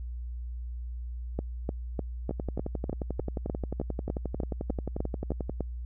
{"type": "two click trains", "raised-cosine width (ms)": 2, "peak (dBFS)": [-19, -17], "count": [37, 15], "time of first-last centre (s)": [[2.31, 5.496], [1.39, 5.607]], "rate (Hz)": [11.3, 3.32], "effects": ["added 60 Hz sine -34 dBFS peak until 5.85 s"]}